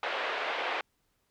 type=band-pass noise; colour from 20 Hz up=pink; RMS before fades=-33 dBFS; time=0.03-0.81 s; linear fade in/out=2 ms; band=490 to 3200 Hz; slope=24 dB/octave; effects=pink hiss -75 dBFS RMS until 1.3 s